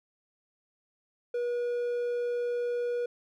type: tone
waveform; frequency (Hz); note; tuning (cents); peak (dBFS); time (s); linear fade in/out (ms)
triangle; 482.6; B4; -40; -26; 1.34-3.06; 5
effects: none